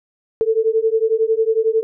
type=beating tone pair; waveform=sine; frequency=440 / 451 Hz; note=A4 / A4; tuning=0 / +43 cents; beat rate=11 Hz; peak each=-17 dBFS; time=0.41-1.83 s; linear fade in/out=0 ms; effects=none